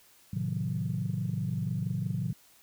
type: chord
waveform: sine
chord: A diminished seventh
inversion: none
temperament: equal with one note detuned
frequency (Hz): 110 / 130.81 / 155.56 / 181.5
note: A2 / C3 / Eb3 / Gb3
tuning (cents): 0 / 0 / 0 / -33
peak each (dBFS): -34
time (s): 0.33-2.33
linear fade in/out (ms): 5
effects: tanh soft clip ceiling -20 dBFS + white hiss -60 dBFS RMS until 2.62 s